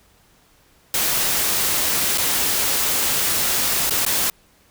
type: noise with dropouts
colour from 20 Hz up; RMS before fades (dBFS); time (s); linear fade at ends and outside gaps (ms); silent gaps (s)
white; -20; 0.94-4.3; 2; 2.176-2.181 / 3.897-3.907 / 4.051-4.063
effects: pink hiss -56 dBFS RMS until 4.7 s